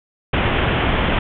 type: low-pass noise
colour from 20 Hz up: pink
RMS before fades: -18 dBFS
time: 0.33-1.19 s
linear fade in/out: 5 ms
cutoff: 3400 Hz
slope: 96 dB/octave
effects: none